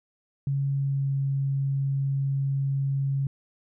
sine tone with pitch glide, 138.59 to 137.39 Hz, C#3 to C#3, 0 to -15 cents, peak -23 dBFS, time 0.47-3.27 s, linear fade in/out 2 ms, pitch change -15 cents, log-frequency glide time 0.72-1.13 s, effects none

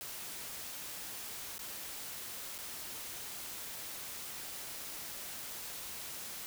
white noise with dropouts, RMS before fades -44 dBFS, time 0.01-6.46 s, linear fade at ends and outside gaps 0 ms, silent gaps 1.581-1.592 / 2.581-2.587 s, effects none

